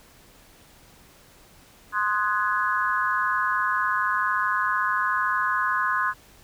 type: chord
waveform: sine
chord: Ab dominant seventh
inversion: first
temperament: equal with one note detuned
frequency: 1046.5 / 1244.5 / 1480 / 1677.6 Hz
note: C6 / Eb6 / Gb6 / Ab6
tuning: 0 / 0 / 0 / +17 cents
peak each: -25 / -28 / -27 / -28 dBFS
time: 1.92-6.14 s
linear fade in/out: 50 ms
effects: pink hiss -53 dBFS RMS until 6.43 s